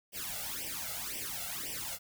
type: noise with flanger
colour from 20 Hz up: white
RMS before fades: -39 dBFS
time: 0.12-1.99 s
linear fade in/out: 50 ms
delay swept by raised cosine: 0.36 to 1.46 ms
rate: 1.9 Hz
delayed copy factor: +1
effects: none